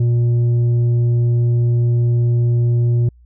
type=tone with tanh clipping; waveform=sine; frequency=119.3 Hz; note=A#2; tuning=41 cents sharp; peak=-13 dBFS; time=0-3.09 s; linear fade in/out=5 ms; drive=5 dB; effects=added 60 Hz sine -44 dBFS peak until 3.25 s